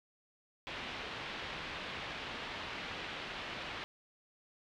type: low-pass noise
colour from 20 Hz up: white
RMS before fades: -43 dBFS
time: 0.67-3.84 s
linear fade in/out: 0 ms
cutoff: 3400 Hz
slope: 24 dB/octave
effects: none